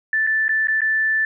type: tone with dropouts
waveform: sine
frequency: 1760 Hz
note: A6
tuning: in tune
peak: -16 dBFS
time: 0.13-1.25 s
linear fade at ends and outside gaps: 2 ms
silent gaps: 0.267-0.272 / 0.482-0.492 / 0.672-0.683 / 0.807-0.817 s
effects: none